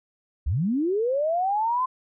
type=linear sweep; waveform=sine; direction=up; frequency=55.3 to 1046.5 Hz; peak=-21 dBFS; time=0.46-1.86 s; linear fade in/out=10 ms; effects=none